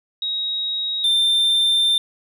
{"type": "tone pair in turn", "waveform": ["sine", "triangle"], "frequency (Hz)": [3795, 3582], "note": ["A#7", "A7"], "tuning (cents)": [30, 30], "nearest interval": "minor second", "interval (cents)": 100, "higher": "first", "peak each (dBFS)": [-21, -13], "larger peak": "second", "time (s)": [[0.22, 1.04], [1.04, 1.98]], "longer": "second", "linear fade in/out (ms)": 2, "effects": []}